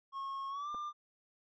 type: tone with pitch glide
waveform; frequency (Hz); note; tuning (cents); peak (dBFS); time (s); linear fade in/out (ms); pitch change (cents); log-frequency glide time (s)
triangle; 1089 to 1194.4; C#6 to D6; -31 to +29; -36; 0.12-0.93; 50; +160; 0.49-0.7
type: clicks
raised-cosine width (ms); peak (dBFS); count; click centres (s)
1; -37; 2; 0.744 / 0.748
effects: resampled to 16000 Hz